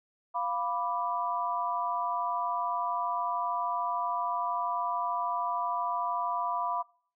sine chord, B diminished, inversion second, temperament equal, 698.5 / 987.8 / 1174.7 Hz, F5 / B5 / D6, 0 / 0 / 0 cents, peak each -34 / -31 / -34 dBFS, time 0.34-6.83 s, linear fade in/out 20 ms, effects noise-tail reverb RT60 0.5 s tail -23 dB re dry

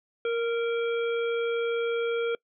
harmonic tone with a mistuned harmonic, 466.2 Hz, A#4, in tune, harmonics 1 / 3 / 5 / 7, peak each -25 / -35 / -39 / -42 dBFS, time 0.25-2.35 s, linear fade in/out 2 ms, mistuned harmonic 3, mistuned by -16 cents, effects noise-tail reverb RT60 0.1 s tail -25 dB re dry

